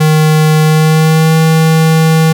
square tone with pitch glide, 155.4 to 160.14 Hz, D#3 to E3, -2 to -50 cents, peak -6 dBFS, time 0-2.33 s, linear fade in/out 10 ms, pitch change +52 cents, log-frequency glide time 0.63-1.35 s, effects none

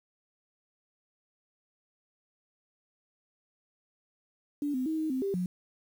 sine tone with pitch steps, 290.2 / 256.1 / 317 / 314.1 / 260.4 / 394.6 / 180.5 Hz, D4 / C4 / D#4 / D#4 / C4 / G4 / F#3, -21 / -37 / +32 / +16 / -8 / +11 / -43 cents, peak -28 dBFS, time 4.62-5.46 s, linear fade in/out 2 ms, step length 120 ms, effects 9-bit

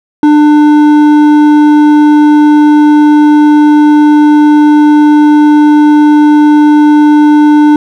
triangle tone with hard clipping, 298.5 Hz, D4, 28 cents sharp, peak -3 dBFS, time 0.23-7.76 s, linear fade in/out 2 ms, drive 12 dB, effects none

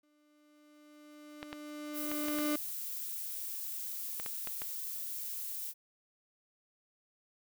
35% pulse tone with exponential growth, 298.2 Hz, D4, 27 cents sharp, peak -28 dBFS, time 0.03-2.56 s, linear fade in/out 5 ms, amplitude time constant 550 ms
clicks, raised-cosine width 0.3 ms, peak -24 dBFS, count 9, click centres 1.429 / 1.529 / 2.116 / 2.284 / 2.387 / 4.199 / 4.262 / 4.473 / 4.619 s
violet noise, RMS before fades -40 dBFS, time 1.93-5.74 s, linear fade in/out 50 ms
effects none

